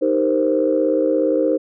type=chord; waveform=sine; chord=C minor seventh; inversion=first; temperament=equal; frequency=311.1 / 392 / 466.2 / 523.3 Hz; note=Eb4 / G4 / Bb4 / C5; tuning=0 / 0 / 0 / 0 cents; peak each=-19 / -23 / -21 / -18 dBFS; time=0.01-1.58 s; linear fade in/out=20 ms; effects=tanh soft clip ceiling -5 dBFS